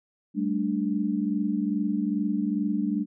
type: chord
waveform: sine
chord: G suspended second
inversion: none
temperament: equal with one note detuned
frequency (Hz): 196 / 218.4 / 293.7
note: G3 / A3 / D4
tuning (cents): 0 / -13 / 0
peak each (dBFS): -28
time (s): 0.34-3.06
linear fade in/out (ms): 50
effects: none